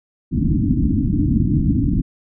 white low-pass noise, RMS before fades -17 dBFS, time 0.31-2.02 s, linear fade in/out 20 ms, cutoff 310 Hz, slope 96 dB/octave, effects none

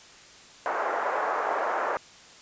pink band-pass noise, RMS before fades -28 dBFS, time 0.66-1.97 s, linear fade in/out 0 ms, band 510 to 1500 Hz, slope 24 dB/octave, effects white hiss -50 dBFS RMS until 2.41 s + resampled to 16000 Hz

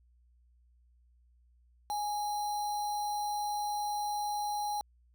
sine tone with sample-and-hold, 830.6 Hz, G#5, in tune, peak -31 dBFS, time 1.9-4.81 s, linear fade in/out 0 ms, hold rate 4900 Hz, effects added 60 Hz sine -62 dBFS peak until 5.14 s

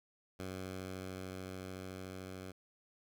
10% pulse tone with level ramp, 93.6 Hz, F#2, 20 cents sharp, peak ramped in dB -33 to -37 dBFS, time 0.39-2.52 s, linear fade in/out 10 ms, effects none

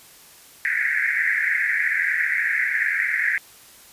pink band-pass noise, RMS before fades -22 dBFS, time 0.65-3.38 s, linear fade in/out 0 ms, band 1600 to 2200 Hz, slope 96 dB/octave, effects white hiss -48 dBFS RMS until 3.92 s + resampled to 32000 Hz

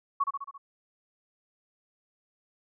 sine tone with echo, 1114 Hz, C#6, 8 cents sharp, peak -22 dBFS, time 0.2-0.24 s, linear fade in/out 10 ms, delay 68 ms, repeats 5, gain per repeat -4 dB, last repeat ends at 0.58 s, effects none

